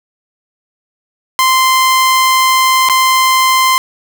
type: tone with dropouts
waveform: sawtooth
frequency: 1041 Hz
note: C6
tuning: 9 cents flat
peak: -4 dBFS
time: 1.39-3.78 s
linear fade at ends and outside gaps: 0 ms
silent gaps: 2.888-2.897 s
effects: none